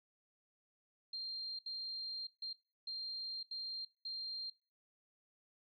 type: tone bursts at uneven times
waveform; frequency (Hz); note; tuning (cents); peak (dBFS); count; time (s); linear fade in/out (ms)
sine; 4186; C8; 0; -40; 6; 1.13-1.59 / 1.66-2.27 / 2.42-2.53 / 2.87-3.43 / 3.51-3.85 / 4.05-4.5; 5
effects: noise-tail reverb RT60 0.3 s tail -20 dB re dry